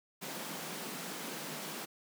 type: high-pass noise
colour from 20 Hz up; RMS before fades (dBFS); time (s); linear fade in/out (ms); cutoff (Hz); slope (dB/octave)
pink; -42; 0.21-1.86; 20; 150; 96
effects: none